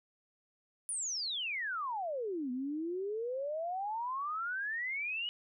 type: exponential two-way sweep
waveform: sine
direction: down then up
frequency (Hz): 10000 to 244.1 to 2960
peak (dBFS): -34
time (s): 0.89-5.29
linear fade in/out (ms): 0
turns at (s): 2.51
effects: none